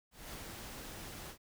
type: noise with ADSR envelope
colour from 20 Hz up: pink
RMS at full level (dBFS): -45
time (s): 0.11-1.38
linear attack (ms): 220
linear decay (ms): 20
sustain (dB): -2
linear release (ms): 87
effects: none